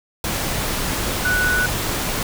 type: tone in noise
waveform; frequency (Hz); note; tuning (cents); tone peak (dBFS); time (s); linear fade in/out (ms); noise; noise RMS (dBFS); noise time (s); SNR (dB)
sine; 1480; F#6; 0; -17; 1.25-1.66; 2; pink; -23; 0.24-2.23; +3
effects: none